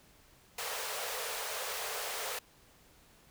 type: high-pass noise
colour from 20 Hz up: pink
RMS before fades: -38 dBFS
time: 0.58-2.39 s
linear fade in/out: 5 ms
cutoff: 420 Hz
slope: 96 dB/octave
effects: pink hiss -62 dBFS RMS until 3.3 s